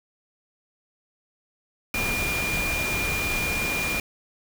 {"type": "tone in noise", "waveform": "sine", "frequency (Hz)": 2409, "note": "D7", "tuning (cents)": 43, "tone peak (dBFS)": -26, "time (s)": [1.94, 4], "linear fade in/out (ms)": 2, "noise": "pink", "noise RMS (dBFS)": -29, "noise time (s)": [1.94, 4], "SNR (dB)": 0, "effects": []}